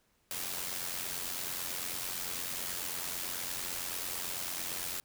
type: noise with amplitude modulation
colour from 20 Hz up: white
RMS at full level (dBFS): -35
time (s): 0.31-5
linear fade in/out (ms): 0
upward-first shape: sine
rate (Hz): 89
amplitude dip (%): 60
effects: pink hiss -72 dBFS RMS until 5.04 s